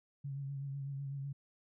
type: tone with vibrato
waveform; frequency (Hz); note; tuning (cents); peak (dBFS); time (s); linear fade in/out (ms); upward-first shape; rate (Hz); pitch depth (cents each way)
sine; 138.59; C#3; 0; -38; 0.24-1.33; 10; triangle; 8; 42
effects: none